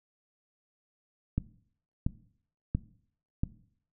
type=click train; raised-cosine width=5 ms; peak=-15 dBFS; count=4; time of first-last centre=1.38-3.435 s; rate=1.46 Hz; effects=noise-tail reverb RT60 0.6 s tail -18 dB re dry